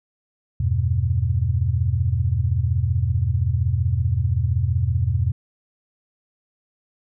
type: chord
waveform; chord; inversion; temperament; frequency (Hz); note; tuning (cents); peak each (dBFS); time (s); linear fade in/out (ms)
sine; E minor; none; equal; 82.41 / 98 / 123.47; E2 / G2 / B2; 0 / 0 / 0; -22; 0.6-5.32; 5
effects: none